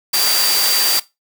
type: tone in noise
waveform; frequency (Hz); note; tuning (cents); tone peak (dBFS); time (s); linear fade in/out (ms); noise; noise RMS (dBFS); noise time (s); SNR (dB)
sine; 4699; D8; 0; -17; 0.13-1; 10; white; -17; 0.13-1; -3
effects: noise-tail reverb RT60 0.2 s tail -18 dB re dry + high-pass 400 Hz 12 dB/octave